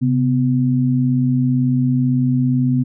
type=tone pair together; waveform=sine; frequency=132.91 / 250.9 Hz; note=C3 / B3; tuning=+28 / +28 cents; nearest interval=major seventh; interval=1100 cents; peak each=-16 dBFS; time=0.01-2.84 s; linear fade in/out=20 ms; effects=none